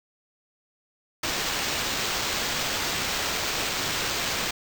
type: noise with sample-and-hold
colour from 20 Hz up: white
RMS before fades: -28 dBFS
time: 1.23-4.51 s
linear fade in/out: 5 ms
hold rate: 11025 Hz
effects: none